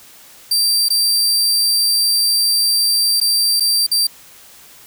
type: tone with dropouts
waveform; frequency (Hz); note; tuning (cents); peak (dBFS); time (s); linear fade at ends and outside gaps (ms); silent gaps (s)
sawtooth; 4697; D8; -1; -10; 0.51-4.07; 5; 0.886-0.902 / 3.202-3.212 / 3.599-3.605 / 3.866-3.914
effects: white hiss -43 dBFS RMS until 4.86 s